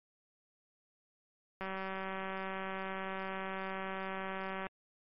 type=click train; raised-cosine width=0.5 ms; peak=-25 dBFS; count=585; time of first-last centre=1.61-4.668 s; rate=191 Hz; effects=MP3 32 kbps